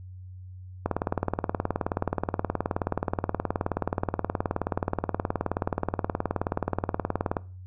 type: click train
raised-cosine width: 1 ms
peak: -11 dBFS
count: 124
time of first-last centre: 0.86-7.368 s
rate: 18.9 Hz
effects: noise-tail reverb RT60 0.4 s tail -21 dB re dry + added 92 Hz sine -40 dBFS peak until 7.66 s